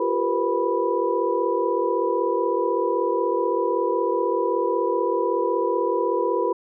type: tone cluster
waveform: sine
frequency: 347.1 / 392.2 / 466.9 / 503 / 984 Hz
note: F4 / G4 / A#4 / B4 / B5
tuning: -11 / +1 / +3 / +32 / -7 cents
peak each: -26 dBFS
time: 0-6.53 s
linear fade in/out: 5 ms
effects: none